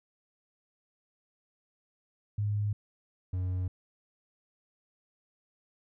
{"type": "tone pair in turn", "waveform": ["sine", "triangle"], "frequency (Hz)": [103.83, 91.66], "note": ["G#2", "F#2"], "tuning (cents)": [0, -16], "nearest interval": "major second", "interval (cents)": 216, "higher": "first", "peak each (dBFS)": [-27, -27], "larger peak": "neither", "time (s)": [[2.38, 2.73], [3.33, 3.68]], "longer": "neither", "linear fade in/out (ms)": 5, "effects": []}